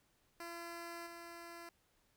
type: tone with level steps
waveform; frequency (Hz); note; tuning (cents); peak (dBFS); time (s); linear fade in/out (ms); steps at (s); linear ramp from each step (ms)
10% pulse; 340; F4; -46; -37 / -41; 0.4-1.69; 2; 1.06; 10
effects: pink hiss -75 dBFS RMS until 2.16 s